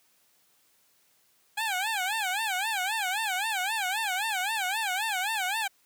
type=tone with vibrato; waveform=15% pulse; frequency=810 Hz; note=G#5; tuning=43 cents flat; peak=-21 dBFS; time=1.57-5.68 s; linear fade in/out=10 ms; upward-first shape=sine; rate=3.8 Hz; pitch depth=190 cents each way; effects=white hiss -66 dBFS RMS until 5.85 s + high-pass 100 Hz 12 dB/octave